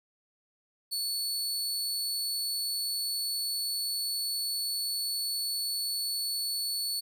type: tone with amplitude modulation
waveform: sawtooth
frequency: 4435 Hz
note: C#8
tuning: in tune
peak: -26 dBFS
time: 0.91-7.01 s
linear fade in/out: 20 ms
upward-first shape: sine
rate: 201 Hz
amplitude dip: 25%
effects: none